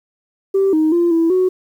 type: tone with pitch steps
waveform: sine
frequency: 389.1 / 312.8 / 344.4 / 330 / 369.7 Hz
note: G4 / D#4 / F4 / E4 / F#4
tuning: -13 / +9 / -24 / +2 / -1 cents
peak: -10 dBFS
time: 0.54-1.49 s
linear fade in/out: 10 ms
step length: 190 ms
effects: tanh soft clip ceiling -8 dBFS + 8-bit